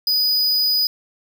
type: tone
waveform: square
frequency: 4963 Hz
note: D#8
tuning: 5 cents flat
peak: -16 dBFS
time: 0.07-0.87 s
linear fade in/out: 2 ms
effects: 8-bit